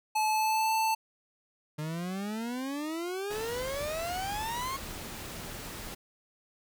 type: tone with pitch glide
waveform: square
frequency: 863 to 884.2 Hz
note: A5 to A5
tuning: -34 to +8 cents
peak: -26 dBFS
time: 0.15-0.95 s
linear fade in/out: 10 ms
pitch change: +42 cents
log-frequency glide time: 0.28-0.73 s
type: exponential sweep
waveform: 40% pulse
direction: up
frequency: 149.1 to 1100 Hz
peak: -32 dBFS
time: 1.78-4.77 s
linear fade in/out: 10 ms
type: noise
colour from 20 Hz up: pink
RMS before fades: -41 dBFS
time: 3.3-5.95 s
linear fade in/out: 10 ms
effects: none

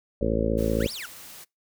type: harmonic tone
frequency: 55.3 Hz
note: A1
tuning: 9 cents sharp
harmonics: 1 / 2 / 3 / 4 / 5 / 6 / 7 / 8 / 9 / 10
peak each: -29 / -32 / -34 / -29 / -33 / -32 / -35 / -30 / -30 / -30 dBFS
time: 0.21-0.87 s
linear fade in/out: 5 ms
type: noise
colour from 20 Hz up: white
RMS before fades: -44 dBFS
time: 0.57-1.45 s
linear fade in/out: 20 ms
type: exponential two-way sweep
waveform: 35% pulse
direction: up then down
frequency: 1300 to 5690 to 1300 Hz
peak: -32 dBFS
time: 0.8-1.06 s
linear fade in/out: 5 ms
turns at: 0.92 s
effects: noise-tail reverb RT60 0.2 s tail -25 dB re dry

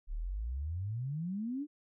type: exponential sweep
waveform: sine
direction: up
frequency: 34 to 306.1 Hz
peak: -34 dBFS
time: 0.07-1.67 s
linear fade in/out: 50 ms
effects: none

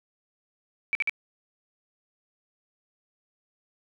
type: tone bursts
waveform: sine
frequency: 2312 Hz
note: D7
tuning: 28 cents flat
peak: -22 dBFS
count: 3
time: 0.93-1.095 s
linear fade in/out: 0 ms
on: 21 ms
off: 51 ms
effects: none

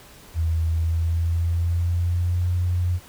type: tone with pitch glide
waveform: sine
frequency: 81.5 to 88.88 Hz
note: E2 to F2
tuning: -19 to +31 cents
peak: -19 dBFS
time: 0.34-3 s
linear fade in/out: 50 ms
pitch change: +150 cents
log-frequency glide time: 0.71-2.48 s
effects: pink hiss -47 dBFS RMS until 3.08 s

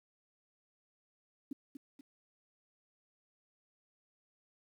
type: tone with echo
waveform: sine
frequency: 277.2 Hz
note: C#4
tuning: in tune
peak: -36 dBFS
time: 1.51-1.53 s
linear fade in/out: 5 ms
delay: 240 ms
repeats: 2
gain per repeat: -7 dB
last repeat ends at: 2.01 s
effects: 11-bit

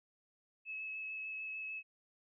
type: tone with vibrato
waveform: sine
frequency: 2588 Hz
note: E7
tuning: 32 cents flat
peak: -40 dBFS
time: 0.65-1.83 s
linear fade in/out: 50 ms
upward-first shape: square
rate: 6.7 Hz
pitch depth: 9 cents each way
effects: none

